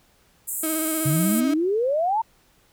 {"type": "band-pass noise", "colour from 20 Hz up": "pink", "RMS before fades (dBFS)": -29, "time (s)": [0.47, 1.41], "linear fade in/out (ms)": 20, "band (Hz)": [7300, 16000], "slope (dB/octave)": 96}
{"type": "tone with vibrato", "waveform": "35% pulse", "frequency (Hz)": 316.3, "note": "D#4", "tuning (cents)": 29, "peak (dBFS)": -23, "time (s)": [0.63, 1.54], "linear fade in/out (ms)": 5, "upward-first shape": "square", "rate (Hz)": 16, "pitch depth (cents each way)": 24}
{"type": "exponential sweep", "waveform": "sine", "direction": "up", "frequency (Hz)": [133.5, 932.3], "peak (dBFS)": -19, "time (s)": [1.05, 2.22], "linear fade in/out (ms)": 10}
{"effects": ["pink hiss -60 dBFS RMS until 2.72 s"]}